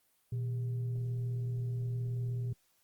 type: tone with frequency modulation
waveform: sine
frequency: 120 Hz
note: B2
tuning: 49 cents flat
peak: -32 dBFS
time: 0.32-2.53 s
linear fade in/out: 5 ms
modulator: 279 Hz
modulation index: 0.23
effects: white hiss -72 dBFS RMS until 2.83 s + Opus 32 kbps